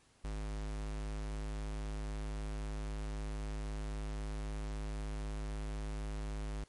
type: tone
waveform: square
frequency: 51.91 Hz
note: G#1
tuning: in tune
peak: -38 dBFS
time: 0.24-6.64 s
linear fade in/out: 5 ms
effects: pink hiss -67 dBFS RMS until 6.68 s + MP3 48 kbps